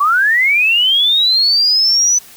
sine linear sweep, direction up, 1103 to 6040 Hz, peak -9 dBFS, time 0-2.19 s, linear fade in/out 10 ms, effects white hiss -40 dBFS RMS until 2.36 s

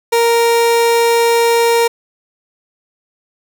30% pulse tone, 466.2 Hz, A#4, in tune, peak -7 dBFS, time 0.12-1.88 s, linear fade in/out 10 ms, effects none

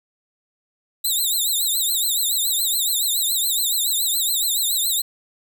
10% pulse tone with vibrato, 3852 Hz, B7, 44 cents flat, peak -12 dBFS, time 1.04-5.02 s, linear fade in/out 10 ms, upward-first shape triangle, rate 7.1 Hz, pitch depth 160 cents each way, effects none

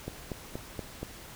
click train, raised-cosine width 2 ms, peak -21 dBFS, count 5, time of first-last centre 0.08-1.03 s, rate 4.21 Hz, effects pink hiss -47 dBFS RMS until 1.35 s

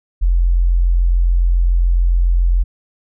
sine tone, 43.56 Hz, F1, 4 cents flat, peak -10 dBFS, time 0.21-2.64 s, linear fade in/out 20 ms, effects none

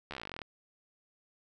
slowing click train, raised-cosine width 0.3 ms, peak -24 dBFS, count 17, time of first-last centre 0.11-0.418 s, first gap 13 ms, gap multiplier 1.05, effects none

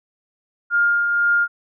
sine tone with tremolo, 1410 Hz, F6, 16 cents sharp, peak -13 dBFS, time 0.7-1.48 s, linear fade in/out 50 ms, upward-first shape triangle, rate 2 Hz, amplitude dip 40%, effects none

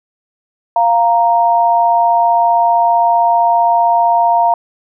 sine tone pair together, 696.9 / 932.3 Hz, F5 / A#5, -4 / 0 cents, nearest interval perfect fourth, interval 504 cents, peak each -11 dBFS, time 0.76-4.54 s, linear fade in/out 2 ms, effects none

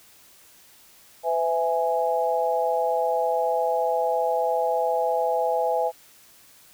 sine chord, E major, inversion second, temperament equal with one note detuned, 504.8 / 659.3 / 830.6 Hz, B4 / E5 / G#5, +38 / 0 / 0 cents, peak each -25 dBFS, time 1.23-5.92 s, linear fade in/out 50 ms, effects white hiss -53 dBFS RMS until 6.73 s

